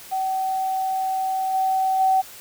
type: tone with level steps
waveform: sine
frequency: 761 Hz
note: F#5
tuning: 48 cents sharp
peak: -21 / -18 / -15 dBFS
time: 0.11-2.22 s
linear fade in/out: 20 ms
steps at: 1.53 / 1.99 s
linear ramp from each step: 20 ms
effects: white hiss -42 dBFS RMS until 2.4 s